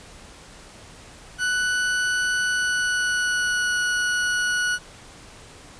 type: tone with pitch glide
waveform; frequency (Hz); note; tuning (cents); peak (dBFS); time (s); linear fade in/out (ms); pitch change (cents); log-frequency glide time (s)
40% pulse; 1485 to 1466.2; F#6 to F#6; +6 to -16; -20; 1.38-4.79; 50; -22; 2.4-3.79
effects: pink hiss -45 dBFS RMS until 5.79 s + resampled to 22050 Hz